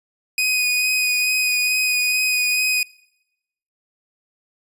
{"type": "tone with vibrato", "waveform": "sawtooth", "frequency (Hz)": 2492, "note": "D#7", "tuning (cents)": 2, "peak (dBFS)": -14, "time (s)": [0.38, 2.83], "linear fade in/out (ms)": 2, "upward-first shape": "sine", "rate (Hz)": 2.3, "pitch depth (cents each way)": 14, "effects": ["noise-tail reverb RT60 0.9 s tail -25 dB re dry", "resampled to 32000 Hz"]}